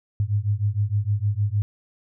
sine beating tone pair, 100 / 106.5 Hz, G2 / G#2, +35 / +44 cents, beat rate 6.5 Hz, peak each -23 dBFS, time 0.2-1.62 s, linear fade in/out 0 ms, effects none

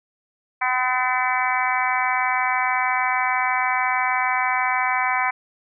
harmonic tone, 253.7 Hz, B3, 47 cents sharp, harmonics 3 / 4 / 5 / 6 / 7 / 8 / 9, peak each -25 / -24 / -29 / -29 / -29 / -27 / -26 dBFS, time 0.61-5.31 s, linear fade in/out 10 ms, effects none

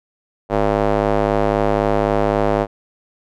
square tone with band-pass filter, 51.91 Hz, G#1, in tune, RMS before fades -17 dBFS, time 0.49-2.67 s, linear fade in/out 50 ms, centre 610 Hz, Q 1.5, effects none

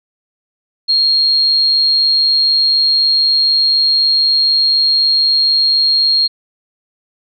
sine tone, 4249 Hz, C8, 26 cents sharp, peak -9 dBFS, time 0.88-6.28 s, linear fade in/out 20 ms, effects none

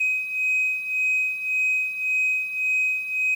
sine beating tone pair, 2522 / 2523.8 Hz, D#7 / D#7, +23 / +24 cents, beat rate 1.8 Hz, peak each -26 / -21 dBFS, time 0-3.35 s, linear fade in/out 10 ms, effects tanh soft clip ceiling -16 dBFS + 8-bit

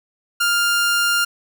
sawtooth tone, 1400 Hz, F6, 4 cents sharp, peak -12 dBFS, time 0.4-1.25 s, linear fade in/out 10 ms, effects none

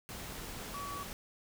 sine tone in noise, 1137 Hz, C#6, 44 cents sharp, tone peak -40 dBFS, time 0.74-1.03 s, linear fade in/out 0 ms, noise pink, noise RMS -44 dBFS, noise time 0.09-1.13 s, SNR +1 dB, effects none

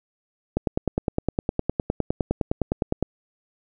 click train, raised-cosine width 2 ms, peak -8 dBFS, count 25, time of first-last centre 0.57-3.026 s, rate 9.77 Hz, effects none

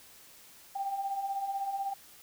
sine beating tone pair, 774 / 790 Hz, G5 / G5, -22 / +13 cents, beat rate 16 Hz, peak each -40 / -32 dBFS, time 0.75-1.94 s, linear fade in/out 10 ms, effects white hiss -55 dBFS RMS until 2.22 s

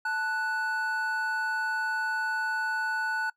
triangle tone pair together, 880 / 1480 Hz, A5 / F#6, 0 / 0 cents, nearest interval major sixth, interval 900 cents, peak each -31 / -26 dBFS, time 0.05-3.3 s, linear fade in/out 5 ms, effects noise-tail reverb RT60 0.1 s tail -22 dB re dry

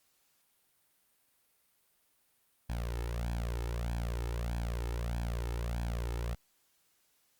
sawtooth tone with flanger, 58.4 Hz, A#1, 4 cents sharp, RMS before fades -35 dBFS, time 2.69-6.35 s, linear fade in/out 10 ms, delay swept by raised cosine 1.2 to 2.3 ms, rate 1.6 Hz, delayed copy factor +0.85, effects white hiss -72 dBFS RMS until 7.39 s + Opus 48 kbps

